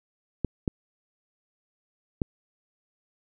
clicks, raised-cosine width 3 ms, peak -12 dBFS, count 3, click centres 0.447 / 0.678 / 2.218 s, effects none

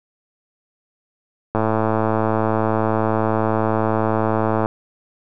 click train, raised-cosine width 1 ms, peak -5 dBFS, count 343, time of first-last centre 1.55-4.659 s, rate 110 Hz, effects none

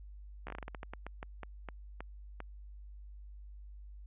slowing click train, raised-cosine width 0.5 ms, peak -27 dBFS, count 17, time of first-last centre 0.47-2.404 s, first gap 14 ms, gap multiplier 1.25, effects added 50 Hz sine -47 dBFS peak until 4.06 s + resampled to 8000 Hz

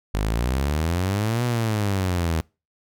sawtooth exponential two-way sweep, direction up then down, 49 to 123.47 to 78.8 Hz, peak -17 dBFS, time 0.14-2.41 s, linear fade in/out 0 ms, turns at 1.44 s, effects noise-tail reverb RT60 0.3 s tail -26 dB re dry

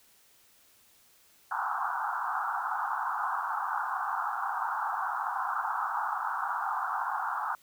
pink band-pass noise, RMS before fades -32 dBFS, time 1.51-7.55 s, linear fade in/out 2 ms, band 760 to 1500 Hz, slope 96 dB/octave, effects white hiss -62 dBFS RMS until 7.62 s

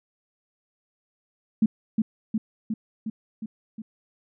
sine tone with echo, 219.4 Hz, A3, 5 cents flat, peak -15 dBFS, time 1.62-1.66 s, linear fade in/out 5 ms, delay 360 ms, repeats 6, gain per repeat -3 dB, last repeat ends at 3.82 s, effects none

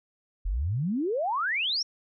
sine exponential sweep, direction up, 39.73 to 5750 Hz, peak -25 dBFS, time 0.45-1.83 s, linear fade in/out 10 ms, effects none

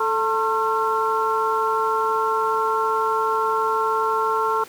sine tone cluster, 439.2 / 897 / 1077 / 1358 Hz, A4 / A5 / C6 / F6, -3 / +33 / +50 / -49 cents, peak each -24 dBFS, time 0-4.64 s, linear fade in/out 5 ms, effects pink hiss -43 dBFS RMS until 4.68 s + high-pass 200 Hz 12 dB/octave

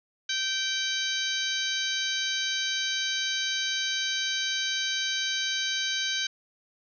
harmonic tone with a mistuned harmonic, 776 Hz, G5, 18 cents flat, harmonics 2 / 3 / 4 / 5 / 6 / 7 / 8, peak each -33 / -37 / -32 / -32 / -36 / -41 / -36 dBFS, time 0.29-6.27 s, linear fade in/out 5 ms, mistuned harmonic 7, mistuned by +23 cents, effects none

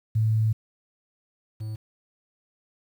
sine / triangle tone pair in turn, 110 / 108.8 Hz, A2 / A2, 0 / -19 cents, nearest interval unison, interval 19 cents, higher first, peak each -19 / -28 dBFS, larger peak first, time 0.15-0.53 / 1.6-1.76 s, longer first, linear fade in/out 10 ms, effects 9-bit

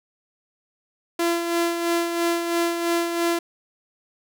sawtooth tone with tremolo, 340 Hz, F4, 46 cents flat, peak -15 dBFS, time 1.19-3.39 s, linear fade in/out 5 ms, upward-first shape sine, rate 3 Hz, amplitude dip 50%, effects none

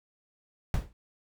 brown noise with exponential decay, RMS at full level -22 dBFS, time 0.74-0.93 s, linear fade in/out 1 ms, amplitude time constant 40 ms, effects none

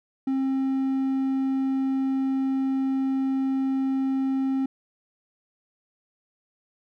triangle tone, 267 Hz, C4, 35 cents sharp, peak -20 dBFS, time 0.27-4.66 s, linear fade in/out 5 ms, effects none

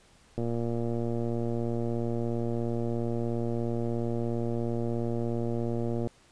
click train, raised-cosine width 2 ms, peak -19 dBFS, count 667, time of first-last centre 0.38-6.072 s, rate 117 Hz, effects pink hiss -60 dBFS RMS until 6.31 s + resampled to 22050 Hz

